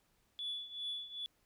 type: tone with tremolo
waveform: sine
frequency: 3436 Hz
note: A7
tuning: 42 cents flat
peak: -35 dBFS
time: 0.39-1.26 s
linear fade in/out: 0 ms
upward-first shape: triangle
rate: 2.5 Hz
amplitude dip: 85%
effects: tanh soft clip ceiling -33 dBFS + pink hiss -75 dBFS RMS until 1.45 s